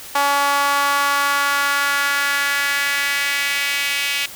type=tone with high-pass filter sweep; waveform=sawtooth; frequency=282.8 Hz; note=C#4; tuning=35 cents sharp; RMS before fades=-19 dBFS; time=0.15-4.26 s; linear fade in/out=5 ms; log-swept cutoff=920 to 2500 Hz; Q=2.6; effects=white hiss -36 dBFS RMS until 4.35 s